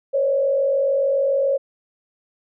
sine tone with frequency modulation, 549 Hz, C#5, 17 cents flat, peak -16 dBFS, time 0.13-1.58 s, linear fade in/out 20 ms, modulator 47 Hz, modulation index 0.68, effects none

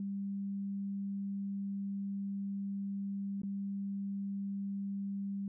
sine tone with dropouts, 198.2 Hz, G3, 19 cents sharp, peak -35 dBFS, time 0-5.48 s, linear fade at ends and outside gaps 2 ms, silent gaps 3.418-3.433 s, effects none

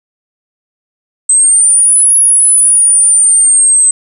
sine exponential two-way sweep, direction up then down, 8160 to 10548 to 8160 Hz, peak -4 dBFS, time 1.29-3.91 s, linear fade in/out 5 ms, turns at 2.16 s, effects none

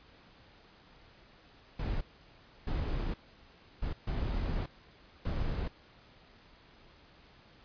brown noise bursts at uneven times, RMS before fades -33 dBFS, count 5, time 1.79-2.01 / 2.67-3.14 / 3.82-3.93 / 4.07-4.66 / 5.25-5.68 s, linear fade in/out 5 ms, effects pink hiss -59 dBFS RMS until 7.64 s + resampled to 11025 Hz

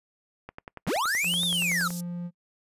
click train, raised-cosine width 0.5 ms, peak -24 dBFS, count 16, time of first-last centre 0.49-1.905 s, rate 10.6 Hz
square linear two-way sweep, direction up then down, 110 to 3729 to 1233 Hz, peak -25 dBFS, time 0.87-1.88 s, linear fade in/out 5 ms, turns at 1.44 s
pink high-pass noise, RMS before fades -39 dBFS, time 1.07-2.01 s, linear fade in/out 5 ms, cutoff 5200 Hz, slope 24 dB/octave
triangle tone, 174.61 Hz, F3, in tune, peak -29 dBFS, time 1.23-2.31 s, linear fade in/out 50 ms
effects noise-tail reverb RT60 0.1 s tail -26 dB re dry + resampled to 32000 Hz

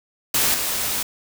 white noise with level steps, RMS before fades -19 / -24 dBFS, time 0.34-1.03 s, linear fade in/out 5 ms, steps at 0.54 s, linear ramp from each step 2 ms, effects none

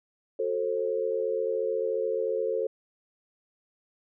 sine chord, F# diminished, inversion none, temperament just, 370 / 444 / 532.8 Hz, F#4 / A4 / C5, 0 / +16 / +31 cents, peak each -34 / -28 / -30 dBFS, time 0.39-2.67 s, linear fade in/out 5 ms, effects none

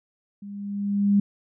sine tone with level ramp, 201.8 Hz, G#3, 49 cents flat, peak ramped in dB -36 to -14 dBFS, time 0.42-1.2 s, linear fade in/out 5 ms, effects none

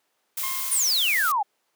blue noise, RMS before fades -29 dBFS, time 0.37-1.32 s, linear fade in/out 5 ms
25% pulse tone with exponential decay, 1063 Hz, C6, 27 cents sharp, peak -26 dBFS, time 0.43-1.31 s, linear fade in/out 5 ms, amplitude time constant 190 ms
sine exponential sweep, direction down, 9956 to 776 Hz, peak -20 dBFS, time 0.71-1.43 s, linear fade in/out 10 ms
effects pink hiss -71 dBFS RMS until 1.75 s + high-pass 400 Hz 12 dB/octave

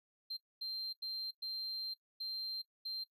triangle tone bursts at uneven times, 4155 Hz, C8, 13 cents flat, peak -35 dBFS, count 6, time 0.3-0.37 / 0.61-0.93 / 1.02-1.31 / 1.42-1.94 / 2.2-2.62 / 2.85-3.04 s, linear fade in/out 10 ms, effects noise-tail reverb RT60 0.1 s tail -19 dB re dry + tanh soft clip ceiling -36 dBFS

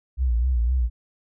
sine tone with vibrato, 61 Hz, B1, 21 cents flat, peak -18 dBFS, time 0.17-0.9 s, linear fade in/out 50 ms, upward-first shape sine, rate 3.9 Hz, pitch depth 110 cents each way, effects none

